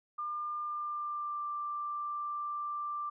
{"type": "tone with pitch glide", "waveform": "sine", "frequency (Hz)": [1200, 1180.1], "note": ["D6", "D6"], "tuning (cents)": [37, 8], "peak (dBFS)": -34, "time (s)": [0.18, 3.1], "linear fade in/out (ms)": 10, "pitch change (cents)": -29, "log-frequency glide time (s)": [0.62, 1.45], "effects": []}